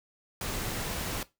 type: noise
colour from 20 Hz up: pink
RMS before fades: -34 dBFS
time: 0.41-1.23 s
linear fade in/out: 2 ms
effects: noise-tail reverb RT60 0.2 s tail -17 dB re dry